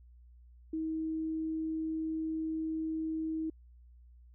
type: tone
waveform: sine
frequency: 318.5 Hz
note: D#4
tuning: 41 cents sharp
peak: -32 dBFS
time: 0.73-3.5 s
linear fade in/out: 5 ms
effects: added 60 Hz sine -54 dBFS peak until 4.34 s